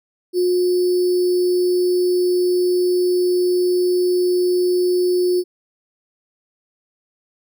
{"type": "tone with sample-and-hold", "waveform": "sine", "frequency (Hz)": 359.9, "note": "F#4", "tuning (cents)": -48, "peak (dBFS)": -14, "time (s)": [0.33, 5.44], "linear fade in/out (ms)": 50, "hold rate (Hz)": 4900, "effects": []}